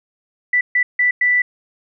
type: tone bursts at uneven times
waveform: sine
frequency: 1975.5 Hz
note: B6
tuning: in tune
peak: -12 dBFS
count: 4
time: 0.53-0.61 / 0.75-0.83 / 0.99-1.11 / 1.21-1.42 s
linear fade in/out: 5 ms
effects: none